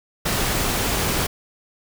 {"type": "noise", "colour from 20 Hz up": "pink", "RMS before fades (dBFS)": -22, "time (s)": [0.25, 1.27], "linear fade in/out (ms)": 10, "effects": []}